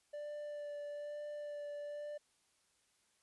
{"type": "tone with vibrato", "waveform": "triangle", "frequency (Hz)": 587.3, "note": "D5", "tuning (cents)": 0, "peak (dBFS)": -40, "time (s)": [0.13, 2.18], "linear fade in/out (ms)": 10, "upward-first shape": "sine", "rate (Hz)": 1.1, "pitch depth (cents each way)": 13, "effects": ["white hiss -75 dBFS RMS until 3.22 s", "resampled to 24000 Hz"]}